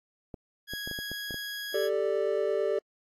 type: clicks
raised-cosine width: 2 ms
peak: -26 dBFS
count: 8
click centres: 0.342 / 0.736 / 0.875 / 0.913 / 0.989 / 1.116 / 1.308 / 1.343 s
type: tone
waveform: 20% pulse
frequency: 1659 Hz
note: G#6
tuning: 2 cents flat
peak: -30 dBFS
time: 0.67-1.9 s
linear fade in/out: 50 ms
type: chord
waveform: triangle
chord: G suspended second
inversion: none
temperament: just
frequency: 392 / 441 / 588 Hz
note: G4 / A4 / D5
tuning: 0 / +4 / +2 cents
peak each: -28 dBFS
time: 1.74-2.79 s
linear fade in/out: 5 ms
effects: AAC 64 kbps